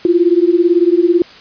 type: beating tone pair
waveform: sine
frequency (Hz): 338 / 356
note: E4 / F4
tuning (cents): +43 / +33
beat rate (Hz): 18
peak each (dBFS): -11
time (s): 0.05-1.22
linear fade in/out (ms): 2
effects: white hiss -38 dBFS RMS until 1.4 s + resampled to 11025 Hz